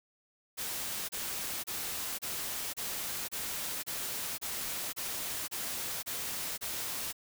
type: noise bursts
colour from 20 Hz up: white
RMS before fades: -37 dBFS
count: 12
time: 0.57-7.129 s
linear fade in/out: 20 ms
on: 520 ms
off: 29 ms
effects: none